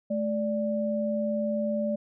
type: tone pair together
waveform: sine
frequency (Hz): 216.2 / 586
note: A3 / D5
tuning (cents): -30 / -4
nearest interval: octave + perfect fourth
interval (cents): 1726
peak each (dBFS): -28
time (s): 0.1-1.96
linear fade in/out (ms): 10
effects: none